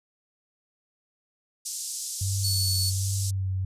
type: band-pass noise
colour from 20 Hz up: white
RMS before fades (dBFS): -34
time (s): 1.65-3.31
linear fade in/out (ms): 10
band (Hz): 5100 to 9300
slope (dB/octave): 24
type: tone with vibrato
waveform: sine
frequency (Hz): 96.2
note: G2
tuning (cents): -32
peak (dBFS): -25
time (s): 2.21-3.65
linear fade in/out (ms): 5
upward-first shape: sine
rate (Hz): 1.3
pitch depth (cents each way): 35
type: tone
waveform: sawtooth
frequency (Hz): 4435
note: C#8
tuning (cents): 0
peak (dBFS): -23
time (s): 2.43-2.91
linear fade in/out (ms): 20
effects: resampled to 32000 Hz